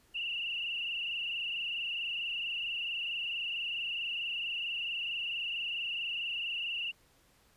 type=tone with frequency modulation; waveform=sine; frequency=2794 Hz; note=F7; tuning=in tune; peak=-33 dBFS; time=0.14-6.92 s; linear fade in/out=20 ms; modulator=24.5 Hz; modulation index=4.7; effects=pink hiss -66 dBFS RMS until 7.56 s + resampled to 32000 Hz